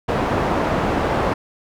white low-pass noise, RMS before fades -20 dBFS, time 0.08-1.34 s, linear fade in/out 10 ms, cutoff 830 Hz, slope 12 dB/octave, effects none

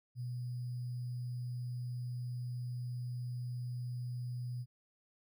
sine tone with sample-and-hold, 123.1 Hz, B2, 5 cents flat, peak -37 dBFS, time 0.15-4.66 s, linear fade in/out 50 ms, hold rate 4900 Hz, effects none

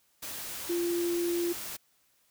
sine tone in noise, 345.4 Hz, F4, 19 cents flat, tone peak -27 dBFS, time 0.69-1.53 s, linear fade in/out 10 ms, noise white, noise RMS -39 dBFS, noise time 0.22-1.77 s, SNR +9 dB, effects white hiss -69 dBFS RMS until 2.3 s

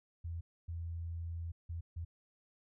sine tone bursts at uneven times, 84 Hz, E2, 33 cents sharp, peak -38 dBFS, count 4, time 0.24-0.41 / 0.68-1.52 / 1.69-1.81 / 1.96-2.05 s, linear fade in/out 10 ms, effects none

